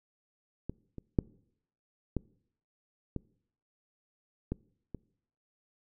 clicks, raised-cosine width 3 ms, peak -22 / -29 / -11 / -17 / -21 / -19 / -26 dBFS, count 7, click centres 0.696 / 0.983 / 1.188 / 2.167 / 3.163 / 4.52 / 4.947 s, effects noise-tail reverb RT60 0.7 s tail -24 dB re dry

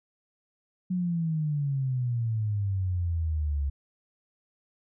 sine exponential sweep, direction down, 185 to 68.9 Hz, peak -25 dBFS, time 0.9-3.7 s, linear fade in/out 10 ms, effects none

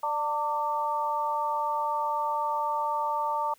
sine tone cluster, 590 / 902 / 1170 Hz, D5 / A5 / D6, +8 / +43 / -7 cents, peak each -35 / -27 / -32 dBFS, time 0.03-3.54 s, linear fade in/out 5 ms, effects white hiss -61 dBFS RMS until 3.58 s

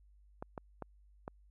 clicks, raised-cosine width 1 ms, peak -27 dBFS, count 4, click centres 0.425 / 0.578 / 0.823 / 1.279 s, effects added 50 Hz sine -60 dBFS peak until 1.5 s

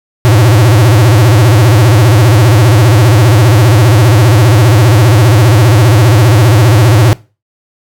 square tone with vibrato, 112.8 Hz, A2, 44 cents sharp, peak -4 dBFS, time 0.25-7.13 s, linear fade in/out 0 ms, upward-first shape sine, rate 15 Hz, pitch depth 230 cents each way, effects noise-tail reverb RT60 0.3 s tail -21 dB re dry

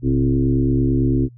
sine tone with frequency modulation, 192.8 Hz, G3, 28 cents flat, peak -14 dBFS, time 0.02-1.29 s, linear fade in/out 50 ms, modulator 69 Hz, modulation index 2.2, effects noise-tail reverb RT60 0.1 s tail -24 dB re dry + added 120 Hz sine -41 dBFS peak until 1.37 s

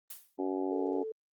blue noise with exponential decay, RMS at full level -40 dBFS, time 0.1-0.37 s, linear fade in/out 5 ms, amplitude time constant 57 ms
harmonic tone, 94.2 Hz, F#2, 32 cents sharp, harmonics 3 / 4 / 5 / 6 / 7 / 8 / 9, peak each -34 / -34 / -42 / -44 / -45 / -44 / -43 dBFS, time 0.38-1.04 s, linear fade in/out 20 ms
sine tone, 440.1 Hz, A4, in tune, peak -35 dBFS, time 0.71-1.12 s, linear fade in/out 5 ms
effects Opus 24 kbps

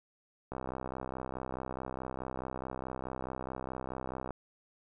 click train, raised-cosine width 1 ms, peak -24 dBFS, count 246, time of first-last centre 0.52-4.307 s, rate 64.7 Hz, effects none

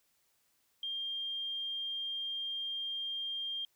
sine tone, 3200 Hz, G7, 35 cents sharp, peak -35 dBFS, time 0.83-3.65 s, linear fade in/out 2 ms, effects white hiss -74 dBFS RMS until 3.75 s

